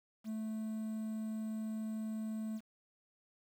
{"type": "tone with quantisation", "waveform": "triangle", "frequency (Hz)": 218.5, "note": "A3", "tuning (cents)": -12, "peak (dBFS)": -35, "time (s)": [0.24, 2.61], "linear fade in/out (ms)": 50, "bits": 10, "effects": []}